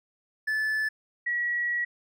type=tone pair in turn; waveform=triangle / sine; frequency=1740 / 1922.1 Hz; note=A6 / B6; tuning=-20 / -47 cents; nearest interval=major second; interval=173 cents; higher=second; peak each=-23 / -25 dBFS; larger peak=first; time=0.47-0.89 / 1.26-1.85 s; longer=second; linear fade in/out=10 ms; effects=none